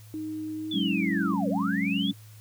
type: tone with pitch glide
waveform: sine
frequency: 311.1 to 324.7 Hz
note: D#4 to E4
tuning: 0 to -26 cents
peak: -31 dBFS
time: 0.14-1.34 s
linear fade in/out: 0 ms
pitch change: +74 cents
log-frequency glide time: 0.55-1.14 s
type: linear two-way sweep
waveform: sine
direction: down then up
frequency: 3520 to 455 to 3520 Hz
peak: -30 dBFS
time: 0.71-2.11 s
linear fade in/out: 5 ms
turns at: 1.49 s
type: chord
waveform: sine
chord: F# suspended second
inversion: none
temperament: equal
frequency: 185 / 207.7 / 277.2 Hz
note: F#3 / G#3 / C#4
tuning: 0 / 0 / 0 cents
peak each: -29 dBFS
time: 0.73-2.13 s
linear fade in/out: 20 ms
effects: added 107 Hz sine -46 dBFS peak until 2.4 s + white hiss -56 dBFS RMS until 2.4 s